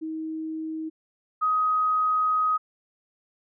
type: tone pair in turn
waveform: sine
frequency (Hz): 317.2 / 1257.5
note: D#4 / D#6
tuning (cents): +33 / +18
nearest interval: 2 octaves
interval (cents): 2385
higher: second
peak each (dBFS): -29 / -20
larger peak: second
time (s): 0.01-0.9 / 1.41-2.58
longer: second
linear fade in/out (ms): 20
effects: none